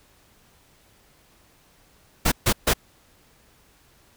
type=noise bursts; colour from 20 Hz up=pink; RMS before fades=-19 dBFS; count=3; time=2.25-2.737 s; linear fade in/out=10 ms; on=69 ms; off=140 ms; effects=pink hiss -58 dBFS RMS until 4.16 s